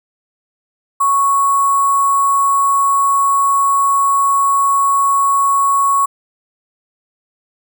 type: tone with sample-and-hold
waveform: sine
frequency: 1108.7 Hz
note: C#6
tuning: in tune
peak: -10 dBFS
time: 1-6.06 s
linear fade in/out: 10 ms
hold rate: 8820 Hz
effects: none